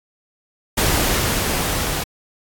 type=noise with level ramp; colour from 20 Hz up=pink; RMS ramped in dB=-17 to -23 dBFS; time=0.77-2.04 s; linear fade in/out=10 ms; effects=AAC 64 kbps